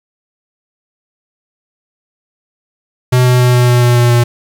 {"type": "tone with pitch steps", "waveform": "square", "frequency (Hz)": [125.8, 124.93, 124.07, 123.21, 122.36, 121.51, 120.68, 119.84], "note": ["B2", "B2", "B2", "B2", "B2", "B2", "B2", "A#2"], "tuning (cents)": [32, 20, 8, -4, -16, -28, -40, 48], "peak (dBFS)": -7, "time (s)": [3.12, 4.24], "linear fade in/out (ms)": 10, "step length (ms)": 140, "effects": ["7-bit"]}